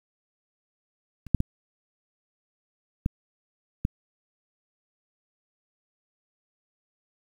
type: clicks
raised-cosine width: 5 ms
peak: -29 / -6 / -12 / -11 / -11 dBFS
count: 5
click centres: 1.267 / 1.347 / 1.404 / 3.061 / 3.851 s
effects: 8-bit